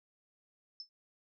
sine tone with exponential decay, 5274 Hz, E8, in tune, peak -38 dBFS, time 0.8-0.89 s, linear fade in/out 1 ms, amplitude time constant 19 ms, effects none

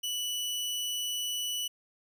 sawtooth tone, 2960 Hz, F#7, in tune, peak -28 dBFS, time 0.03-1.68 s, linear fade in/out 10 ms, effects none

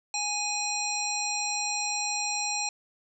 harmonic tone with a mistuned harmonic, 830.6 Hz, G#5, in tune, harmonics 1 / 3 / 5 / 7 / 9, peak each -34 / -34 / -34 / -34 / -34 dBFS, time 0.14-2.69 s, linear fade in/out 2 ms, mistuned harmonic 7, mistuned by -34 cents, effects none

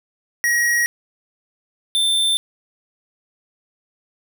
square tone pair in turn, 1897 / 3559 Hz, A#6 / A7, +30 / +19 cents, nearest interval major seventh, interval 1089 cents, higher second, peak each -16 dBFS, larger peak neither, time 0.44-0.86 / 1.95-2.37 s, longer neither, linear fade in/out 0 ms, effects none

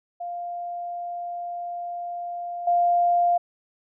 sine tone with level steps, 699 Hz, F5, 1 cent sharp, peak -29 / -17 dBFS, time 0.2-3.38 s, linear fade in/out 10 ms, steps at 2.67 s, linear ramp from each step 5 ms, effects none

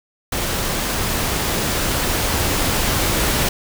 pink noise with level ramp, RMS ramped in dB -22 to -18 dBFS, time 0.32-3.49 s, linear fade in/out 5 ms, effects none

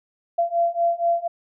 sine beating tone pair, 681 / 685.2 Hz, F5 / F5, -44 / -33 cents, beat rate 4.2 Hz, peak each -22 / -21 dBFS, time 0.38-1.28 s, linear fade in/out 10 ms, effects none

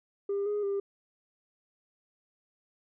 sine tone with pitch steps, 400.1 / 414.6 / 398.1 Hz, G4 / G#4 / G4, +35 / -3 / +27 cents, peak -26 dBFS, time 0.29-0.8 s, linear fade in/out 5 ms, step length 170 ms, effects tanh soft clip ceiling -26 dBFS

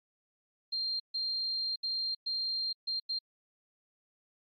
sine tone bursts at uneven times, 4186 Hz, C8, in tune, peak -31 dBFS, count 6, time 0.72-1 / 1.14-1.76 / 1.83-2.15 / 2.26-2.73 / 2.87-3 / 3.09-3.19 s, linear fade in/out 10 ms, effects AAC 48 kbps

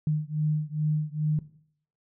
sine beating tone pair, 151.6 / 154 Hz, D#3 / D#3, -45 / -17 cents, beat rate 2.4 Hz, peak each -27 dBFS, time 0.07-1.39 s, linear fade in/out 2 ms, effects noise-tail reverb RT60 0.6 s tail -17 dB re dry

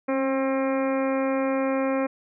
harmonic tone with a mistuned harmonic, 266.9 Hz, C4, 35 cents sharp, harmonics 1 / 2 / 3 / 4 / 5 / 6 / 7 / 8 / 9, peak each -25 / -25 / -35 / -34 / -37 / -41 / -41 / -41 / -40 dBFS, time 0.08-2.07 s, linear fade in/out 10 ms, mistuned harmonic 1, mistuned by +19 cents, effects none

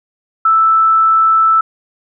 sine tone, 1319 Hz, E6, 1 cent sharp, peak -7 dBFS, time 0.45-1.61 s, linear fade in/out 5 ms, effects none

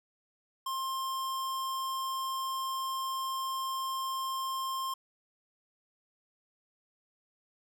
square tone, 1059 Hz, C6, 21 cents sharp, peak -33 dBFS, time 0.66-4.94 s, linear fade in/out 5 ms, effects none

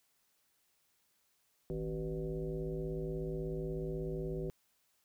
sine tone with frequency modulation, 269.3 Hz, C#4, 50 cents flat, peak -35 dBFS, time 1.7-4.5 s, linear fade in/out 0 ms, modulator 111 Hz, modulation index 2, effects white hiss -75 dBFS RMS until 5.04 s

